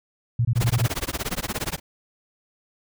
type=tone bursts; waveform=sine; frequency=118 Hz; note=A#2; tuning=22 cents sharp; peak=-17 dBFS; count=6; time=0.39-0.865 s; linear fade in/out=5 ms; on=60 ms; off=23 ms
type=noise with tremolo; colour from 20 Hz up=pink; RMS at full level=-25 dBFS; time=0.55-1.8 s; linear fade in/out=50 ms; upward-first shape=sine; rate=17 Hz; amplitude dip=100%
effects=none